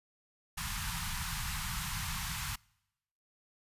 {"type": "band-stop noise", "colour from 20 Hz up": "pink", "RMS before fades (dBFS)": -37, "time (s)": [0.57, 2.56], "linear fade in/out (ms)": 10, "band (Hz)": [190, 870], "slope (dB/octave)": 48, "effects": ["noise-tail reverb RT60 0.9 s tail -26 dB re dry", "resampled to 32000 Hz"]}